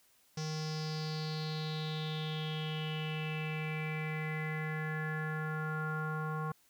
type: tone with low-pass filter sweep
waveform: square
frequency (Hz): 155.56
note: D#3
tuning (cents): 0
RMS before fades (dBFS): -37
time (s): 0.37-6.52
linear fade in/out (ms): 5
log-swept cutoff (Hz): 5600 to 1200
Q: 6.7
effects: white hiss -68 dBFS RMS until 6.69 s